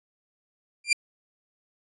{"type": "tone with exponential growth", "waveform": "sawtooth", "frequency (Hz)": 2381, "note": "D7", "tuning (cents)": 23, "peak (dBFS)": -11, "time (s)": [0.84, 0.93], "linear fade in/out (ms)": 5, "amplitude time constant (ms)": 19, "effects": ["resampled to 24000 Hz"]}